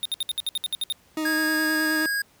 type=tone bursts; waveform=square; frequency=3674 Hz; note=A#7; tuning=26 cents flat; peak=-24 dBFS; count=11; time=0.03-0.924 s; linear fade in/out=0 ms; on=24 ms; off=63 ms
type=tone with vibrato; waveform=40% pulse; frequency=311.1 Hz; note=D#4; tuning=in tune; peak=-24 dBFS; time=1.17-2.06 s; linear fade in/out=2 ms; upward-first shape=square; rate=9.5 Hz; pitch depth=12 cents each way
type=tone; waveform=square; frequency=1640 Hz; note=G#6; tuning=22 cents flat; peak=-24 dBFS; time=1.25-2.22 s; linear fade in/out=5 ms
effects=pink hiss -58 dBFS RMS until 2.4 s + high-pass 60 Hz 12 dB/octave